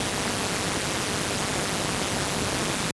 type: noise with amplitude modulation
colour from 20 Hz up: pink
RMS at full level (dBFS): -22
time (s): 0-2.91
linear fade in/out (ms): 2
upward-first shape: sine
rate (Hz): 202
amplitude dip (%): 85
effects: high-pass 100 Hz 12 dB/octave + resampled to 24000 Hz